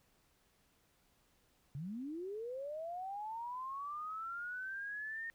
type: linear sweep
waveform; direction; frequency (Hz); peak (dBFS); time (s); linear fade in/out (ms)
sine; up; 130.4 to 1846; -40; 1.75-5.3; 0
effects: pink hiss -73 dBFS RMS until 5.34 s